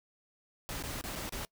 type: noise with dropouts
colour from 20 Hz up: pink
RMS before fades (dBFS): -39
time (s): 0.69-1.45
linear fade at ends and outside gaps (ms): 0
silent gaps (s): 0.825-0.837 / 1.012-1.039 / 1.154-1.158 / 1.293-1.323
effects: noise-tail reverb RT60 0.1 s tail -24 dB re dry